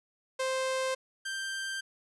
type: tone pair in turn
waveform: sawtooth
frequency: 523.3 / 1572.6 Hz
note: C5 / G6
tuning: 0 / +5 cents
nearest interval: octave + perfect fifth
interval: 1905 cents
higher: second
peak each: -25 / -30 dBFS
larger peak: first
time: 0.39-0.95 / 1.25-1.81 s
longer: neither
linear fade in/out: 10 ms
effects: resampled to 24000 Hz